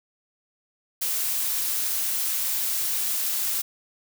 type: noise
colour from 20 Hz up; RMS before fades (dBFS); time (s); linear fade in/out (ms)
blue; -26; 1.01-3.62; 10
effects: none